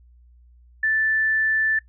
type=tone; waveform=sine; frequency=1760 Hz; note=A6; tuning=in tune; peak=-18 dBFS; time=0.83-1.79 s; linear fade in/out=5 ms; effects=noise-tail reverb RT60 0.1 s tail -20 dB re dry + added 60 Hz sine -49 dBFS peak until 1.88 s